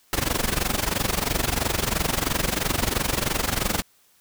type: noise with amplitude modulation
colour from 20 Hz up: pink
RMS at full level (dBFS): -21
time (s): 0.13-3.82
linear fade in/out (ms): 0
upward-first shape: sine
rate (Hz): 23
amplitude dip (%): 85
effects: white hiss -60 dBFS RMS until 4.2 s